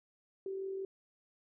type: tone with amplitude modulation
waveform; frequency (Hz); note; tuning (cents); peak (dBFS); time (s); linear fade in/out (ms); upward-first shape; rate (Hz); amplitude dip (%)
sine; 385.9; G4; -27; -35; 0.46-0.85; 2; sine; 45.1; 35
effects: none